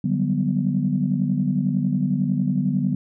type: chord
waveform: sine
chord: G major seventh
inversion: second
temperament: equal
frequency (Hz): 146.83 / 185 / 196 / 246.9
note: D3 / F#3 / G3 / B3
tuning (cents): 0 / 0 / 0 / 0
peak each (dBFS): -24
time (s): 0.04-2.95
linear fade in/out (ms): 5
effects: tanh soft clip ceiling -8 dBFS